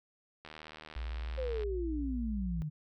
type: click train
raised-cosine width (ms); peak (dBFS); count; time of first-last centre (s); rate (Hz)
0.3; -31; 93; 0.45-1.634; 77.7
type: tone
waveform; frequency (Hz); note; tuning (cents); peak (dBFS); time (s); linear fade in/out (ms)
sine; 58.9; A#1; +19; -35; 0.96-2.62; 0
type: exponential sweep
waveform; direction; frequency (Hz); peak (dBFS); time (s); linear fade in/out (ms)
sine; down; 536 to 146.83; -34; 1.37-2.7; 20
effects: none